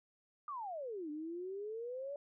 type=exponential two-way sweep; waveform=sine; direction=down then up; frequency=1226 to 293.7 to 581 Hz; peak=-40 dBFS; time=0.48-2.16 s; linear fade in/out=2 ms; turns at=1.1 s; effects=none